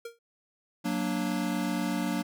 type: tone with exponential decay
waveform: square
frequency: 466 Hz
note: A#4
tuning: 1 cent flat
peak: -35 dBFS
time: 0.05-0.19 s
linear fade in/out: 5 ms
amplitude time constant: 30 ms
type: chord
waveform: square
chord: Gb augmented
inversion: none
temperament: equal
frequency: 185 / 233.1 / 293.7 Hz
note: Gb3 / Bb3 / D4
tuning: 0 / 0 / 0 cents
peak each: -33 dBFS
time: 0.84-2.23 s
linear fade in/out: 20 ms
effects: none